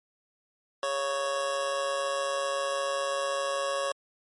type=tone with amplitude modulation; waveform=25% pulse; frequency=554.4 Hz; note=C#5; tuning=in tune; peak=-21 dBFS; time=0.83-3.92 s; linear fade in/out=2 ms; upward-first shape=sine; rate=145 Hz; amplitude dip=60%; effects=MP3 48 kbps